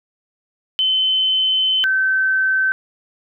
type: tone pair in turn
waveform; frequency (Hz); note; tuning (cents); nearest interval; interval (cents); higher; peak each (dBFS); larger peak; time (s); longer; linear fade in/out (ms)
sine; 3058 / 1539.2; G7 / G6; -44 / -32; octave; 1188; first; -14; neither; 0.79-1.84 / 1.84-2.72; first; 0
effects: none